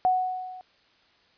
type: tone with level ramp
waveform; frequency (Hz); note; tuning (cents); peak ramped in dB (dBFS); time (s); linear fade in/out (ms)
sine; 740; F#5; 0; -17 to -40; 0.05-0.61; 0
effects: white hiss -62 dBFS RMS until 1.37 s + resampled to 11025 Hz